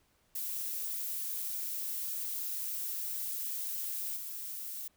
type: noise with level steps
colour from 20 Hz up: violet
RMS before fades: -37 / -41 dBFS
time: 0.35-4.88 s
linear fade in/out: 5 ms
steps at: 4.16 s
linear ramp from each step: 10 ms
effects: pink hiss -71 dBFS RMS until 4.96 s